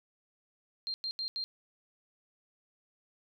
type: tone bursts at uneven times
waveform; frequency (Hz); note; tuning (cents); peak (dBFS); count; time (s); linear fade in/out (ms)
sine; 4186; C8; 0; -33; 4; 0.87-0.94 / 1.04-1.11 / 1.19-1.28 / 1.36-1.44; 0
effects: none